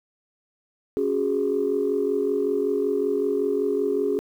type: chord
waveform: sine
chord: C# suspended fourth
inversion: none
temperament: equal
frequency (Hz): 277.2 / 370 / 415.3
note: C#4 / F#4 / G#4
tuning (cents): 0 / 0 / 0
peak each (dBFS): -27 / -26 / -22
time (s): 0.97-4.19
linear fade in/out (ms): 0
effects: tanh soft clip ceiling -13 dBFS + 9-bit